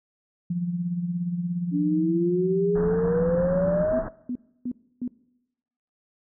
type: tone with tremolo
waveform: sine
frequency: 174.8 Hz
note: F3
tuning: 2 cents sharp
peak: -22 dBFS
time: 0.5-3.84 s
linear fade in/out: 5 ms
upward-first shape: sine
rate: 17 Hz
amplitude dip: 50%
type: exponential sweep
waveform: sine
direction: up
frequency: 284.5 to 659.3 Hz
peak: -21 dBFS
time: 1.71-4.04 s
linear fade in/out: 50 ms
type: low-pass noise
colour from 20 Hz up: pink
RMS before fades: -34 dBFS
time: 2.75-4.09 s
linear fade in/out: 10 ms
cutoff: 1700 Hz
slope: 96 dB/octave
type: tone bursts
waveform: sine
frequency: 246.9 Hz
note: B3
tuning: in tune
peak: -26 dBFS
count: 4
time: 3.93-5.078 s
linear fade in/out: 2 ms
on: 62 ms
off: 300 ms
effects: noise-tail reverb RT60 0.9 s tail -20 dB re dry